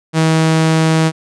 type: tone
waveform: sawtooth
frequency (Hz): 160.2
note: E3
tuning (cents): -49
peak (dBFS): -6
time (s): 0.13-1.12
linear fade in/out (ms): 50
effects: resampled to 22050 Hz